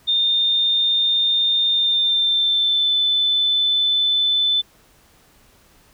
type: tone with pitch glide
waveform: sine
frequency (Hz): 3628 to 3515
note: A#7 to A7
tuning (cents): -48 to -2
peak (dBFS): -15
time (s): 0.07-4.62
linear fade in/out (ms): 20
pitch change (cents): -54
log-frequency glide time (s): 1.7-2.95
effects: pink hiss -54 dBFS RMS until 5.93 s